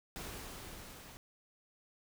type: noise with level ramp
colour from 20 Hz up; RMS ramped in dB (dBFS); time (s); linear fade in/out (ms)
pink; -44 to -53; 0.16-1.17; 0
effects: none